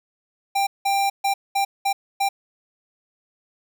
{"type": "tone bursts at uneven times", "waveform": "square", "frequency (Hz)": 791, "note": "G5", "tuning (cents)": 15, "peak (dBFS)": -19, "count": 6, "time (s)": [[0.55, 0.67], [0.85, 1.1], [1.24, 1.34], [1.55, 1.65], [1.85, 1.93], [2.2, 2.29]], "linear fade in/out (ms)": 10, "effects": ["9-bit"]}